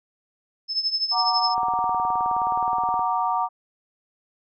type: tone with tremolo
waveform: sine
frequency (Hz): 5230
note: E8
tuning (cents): -15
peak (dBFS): -18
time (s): 0.68-1.55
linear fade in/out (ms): 50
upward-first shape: triangle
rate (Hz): 12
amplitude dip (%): 85
type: chord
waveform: sine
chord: Gb augmented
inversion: none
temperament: equal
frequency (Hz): 740 / 932.3 / 1174.7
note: Gb5 / Bb5 / D6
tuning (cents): 0 / 0 / 0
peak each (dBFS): -25 / -24 / -26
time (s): 1.11-3.49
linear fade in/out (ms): 50
type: click train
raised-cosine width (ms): 1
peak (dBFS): -23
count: 28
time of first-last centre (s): 1.58-2.994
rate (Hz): 19.1
effects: none